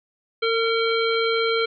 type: harmonic tone with a mistuned harmonic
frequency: 454.3 Hz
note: A#4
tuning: 45 cents flat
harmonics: 1 / 3 / 5 / 7 / 9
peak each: -21 / -26 / -28 / -29 / -31 dBFS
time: 0.42-1.66 s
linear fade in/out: 10 ms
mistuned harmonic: 3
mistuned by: +16 cents
effects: none